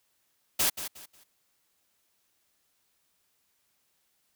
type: noise with echo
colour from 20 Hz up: white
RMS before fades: -25 dBFS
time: 0.59-0.7 s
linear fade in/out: 10 ms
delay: 180 ms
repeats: 3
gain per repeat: -11 dB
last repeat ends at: 1.24 s
effects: white hiss -73 dBFS RMS until 4.35 s